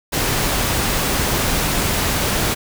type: noise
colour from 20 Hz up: pink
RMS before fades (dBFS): -19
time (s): 0.12-2.55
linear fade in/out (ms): 20
effects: none